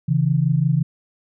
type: tone pair together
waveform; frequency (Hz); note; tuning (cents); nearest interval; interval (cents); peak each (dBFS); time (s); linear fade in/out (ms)
sine; 136.44 / 162.1; C#3 / E3; -27 / -29; minor third; 298; -18; 0.08-0.83; 10
effects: none